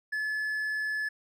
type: tone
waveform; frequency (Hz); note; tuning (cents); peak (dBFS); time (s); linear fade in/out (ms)
triangle; 1721; A6; -39; -27; 0.12-1.09; 10
effects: none